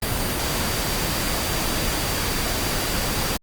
sine tone in noise, 4700 Hz, D8, 1 cent sharp, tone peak -35 dBFS, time 0.02-3.37 s, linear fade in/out 5 ms, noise pink, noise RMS -24 dBFS, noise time 0.02-3.37 s, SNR -14 dB, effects Opus 32 kbps

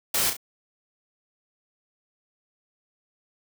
white noise with echo, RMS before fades -24 dBFS, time 0.14-0.3 s, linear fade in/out 5 ms, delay 34 ms, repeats 2, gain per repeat -7 dB, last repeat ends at 0.368 s, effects none

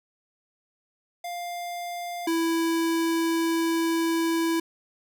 square tone pair in turn, 700 / 330.4 Hz, F5 / E4, +4 / +4 cents, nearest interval octave + minor second, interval 1300 cents, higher first, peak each -32 / -23 dBFS, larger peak second, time 1.24-2.27 / 2.27-4.6 s, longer second, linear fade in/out 5 ms, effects none

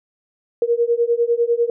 sine beating tone pair, 466.2 / 476.2 Hz, A#4 / A#4, 0 / +37 cents, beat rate 10 Hz, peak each -18 dBFS, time 0.62-1.7 s, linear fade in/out 2 ms, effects none

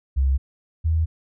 sine tone pair in turn, 67 / 80.58 Hz, C2 / E2, +42 / -39 cents, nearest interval minor third, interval 319 cents, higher second, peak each -16 / -17 dBFS, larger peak first, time 0.16-0.38 / 0.84-1.06 s, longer neither, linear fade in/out 20 ms, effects none

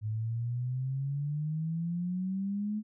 sine exponential sweep, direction up, 106.1 to 215.9 Hz, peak -30 dBFS, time 0.01-2.83 s, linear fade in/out 50 ms, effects none

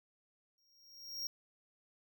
square tone with exponential growth, 5588 Hz, F8, in tune, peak -36 dBFS, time 0.58-1.27 s, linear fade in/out 1 ms, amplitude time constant 150 ms, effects none

